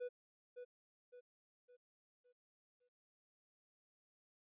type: tone with echo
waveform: triangle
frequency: 492.6 Hz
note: B4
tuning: 5 cents flat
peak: -39 dBFS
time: 0-0.09 s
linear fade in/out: 20 ms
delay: 560 ms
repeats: 5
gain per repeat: -7 dB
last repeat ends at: 2.89 s
effects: resampled to 8000 Hz